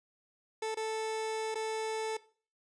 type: tone with dropouts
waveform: 30% pulse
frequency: 440 Hz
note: A4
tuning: in tune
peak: -30 dBFS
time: 0.62-2.17 s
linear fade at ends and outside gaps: 5 ms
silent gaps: 0.746-0.77 / 1.545-1.554 s
effects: noise-tail reverb RT60 0.4 s tail -18 dB re dry + resampled to 22050 Hz

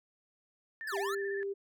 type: tone with vibrato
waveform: sine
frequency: 1764 Hz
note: A6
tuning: 4 cents sharp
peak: -39 dBFS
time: 0.81-1.43 s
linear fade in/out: 0 ms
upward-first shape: square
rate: 16 Hz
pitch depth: 31 cents each way
type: linear two-way sweep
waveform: square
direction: down then up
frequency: 1760 to 632 to 1423 Hz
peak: -37 dBFS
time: 0.87-1.15 s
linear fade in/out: 5 ms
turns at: 0.98 s
type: tone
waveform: sine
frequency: 396.5 Hz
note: G4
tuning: 20 cents sharp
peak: -33 dBFS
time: 0.92-1.54 s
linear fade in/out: 20 ms
effects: none

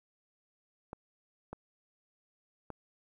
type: clicks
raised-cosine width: 1 ms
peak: -27 dBFS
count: 3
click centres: 0.931 / 1.53 / 2.703 s
effects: 11-bit

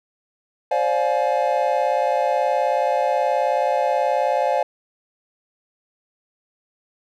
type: chord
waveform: triangle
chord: D half-diminished seventh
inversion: third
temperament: just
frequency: 528.6 / 587.3 / 704.8 / 845.8 Hz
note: C5 / D5 / F5 / Ab5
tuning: +18 / 0 / +16 / +31 cents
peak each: -21 dBFS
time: 0.71-4.63 s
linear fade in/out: 5 ms
effects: none

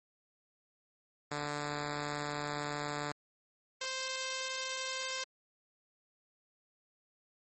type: tone pair in turn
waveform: 5% pulse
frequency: 146.83 / 523.2 Hz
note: D3 / C5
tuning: 0 / 0 cents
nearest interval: octave + minor seventh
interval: 2200 cents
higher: second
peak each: -24 dBFS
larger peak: neither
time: 1.31-3.12 / 3.81-5.24 s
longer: first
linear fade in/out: 5 ms
effects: MP3 32 kbps

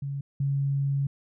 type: tone pair in turn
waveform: sine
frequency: 139.6 / 139.08 Hz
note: C#3 / C#3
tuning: +13 / +6 cents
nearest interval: unison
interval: 7 cents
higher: first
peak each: -29 / -23 dBFS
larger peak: second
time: 0.02-0.21 / 0.4-1.07 s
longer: second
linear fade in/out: 5 ms
effects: none

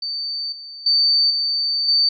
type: tone with level steps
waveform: sine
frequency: 4574 Hz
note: D8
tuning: 47 cents flat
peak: -23 / -33 / -13 / -18 / -13 dBFS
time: 0.02-2.09 s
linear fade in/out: 5 ms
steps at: 0.52 / 0.86 / 1.3 / 1.88 s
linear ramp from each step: 5 ms
effects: none

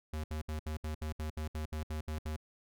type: tone bursts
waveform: square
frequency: 77.3 Hz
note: D#2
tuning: 11 cents flat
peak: -36 dBFS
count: 13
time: 0.13-2.364 s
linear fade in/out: 5 ms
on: 110 ms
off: 67 ms
effects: none

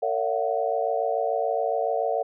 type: tone cluster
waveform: sine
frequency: 454.9 / 567 / 673 / 740 Hz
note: A#4 / C#5 / E5 / F#5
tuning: -42 / +39 / +36 / 0 cents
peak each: -28 dBFS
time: 0.02-2.23 s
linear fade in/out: 10 ms
effects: none

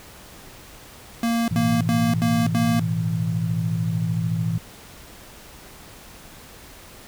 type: tone bursts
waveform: square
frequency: 231.8 Hz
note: A#3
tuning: 10 cents flat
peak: -20 dBFS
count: 5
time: 1.23-2.796 s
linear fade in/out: 2 ms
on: 250 ms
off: 79 ms
type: chord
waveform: sine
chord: A suspended second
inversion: none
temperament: equal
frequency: 110 / 123.47 / 164.81 Hz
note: A2 / B2 / E3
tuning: 0 / 0 / 0 cents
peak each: -25 / -29 / -23 dBFS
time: 1.51-4.58 s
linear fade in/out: 5 ms
effects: pink hiss -44 dBFS RMS until 7.07 s

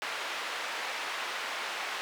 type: band-pass noise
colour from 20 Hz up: white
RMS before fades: -36 dBFS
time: 0.02-2.01 s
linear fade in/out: 0 ms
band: 620 to 2500 Hz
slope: 12 dB/octave
effects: none

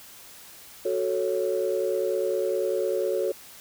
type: chord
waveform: sine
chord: F# minor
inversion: none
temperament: equal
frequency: 370 / 440 / 554.4 Hz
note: F#4 / A4 / C#5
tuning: 0 / 0 / 0 cents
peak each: -27 dBFS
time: 0.85-3.32 s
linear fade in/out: 5 ms
effects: tanh soft clip ceiling -15 dBFS + white hiss -47 dBFS RMS until 3.6 s

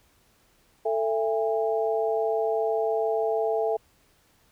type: tone cluster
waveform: sine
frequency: 443.4 / 666 / 812 Hz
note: A4 / E5 / G#5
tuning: +13 / +18 / -39 cents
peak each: -25 / -27 / -31 dBFS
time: 0.85-3.77 s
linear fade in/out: 10 ms
effects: pink hiss -63 dBFS RMS until 4.51 s

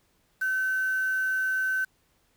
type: tone with quantisation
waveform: sine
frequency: 1529 Hz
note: G6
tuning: 44 cents flat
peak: -24 dBFS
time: 0.41-1.85 s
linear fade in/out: 10 ms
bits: 7
effects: pink hiss -68 dBFS RMS until 2.36 s

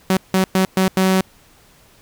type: tone bursts at uneven times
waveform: sawtooth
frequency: 188.5 Hz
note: F#3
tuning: 32 cents sharp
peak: -9 dBFS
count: 5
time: 0.1-0.17 / 0.34-0.44 / 0.55-0.65 / 0.77-0.88 / 0.97-1.21 s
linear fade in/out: 2 ms
effects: pink hiss -51 dBFS RMS until 2.01 s

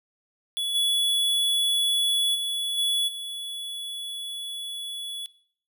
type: tone with level steps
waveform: square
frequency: 3401 Hz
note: G#7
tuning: 40 cents sharp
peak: -26 / -21 / -26 / -22 / -32 dBFS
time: 0.57-5.26 s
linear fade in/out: 0 ms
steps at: 0.74 / 2.34 / 2.77 / 3.07 s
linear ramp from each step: 20 ms
effects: noise-tail reverb RT60 0.6 s tail -21 dB re dry

